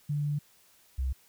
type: tone pair in turn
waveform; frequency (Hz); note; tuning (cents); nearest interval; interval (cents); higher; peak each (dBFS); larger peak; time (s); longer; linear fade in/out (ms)
sine; 146.6 / 65.49; D3 / C2; -3 / +2; octave + major second; 1395; first; -27 / -27; neither; 0.09-0.39 / 0.98-1.13; first; 10
effects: white hiss -62 dBFS RMS until 1.28 s